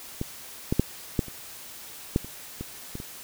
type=clicks; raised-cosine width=3 ms; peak=-15 / -10 / -6 / -9 / -28 / -8 / -27 / -20 / -21 / -24 dBFS; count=10; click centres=0.214 / 0.725 / 0.796 / 1.192 / 1.283 / 2.161 / 2.246 / 2.61 / 2.954 / 3.001 s; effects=white hiss -43 dBFS RMS until 3.23 s